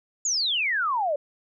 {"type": "exponential sweep", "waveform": "sine", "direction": "down", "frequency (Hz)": [7040, 554.4], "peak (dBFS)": -22, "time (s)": [0.25, 1.16], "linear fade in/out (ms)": 5, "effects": []}